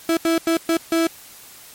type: tone bursts at uneven times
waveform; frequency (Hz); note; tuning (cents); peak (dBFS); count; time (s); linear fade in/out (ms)
35% pulse; 329.6; E4; 0; -14; 5; 0.09-0.17 / 0.25-0.38 / 0.47-0.57 / 0.69-0.77 / 0.92-1.07; 2
effects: white hiss -43 dBFS RMS until 1.74 s + MP3 64 kbps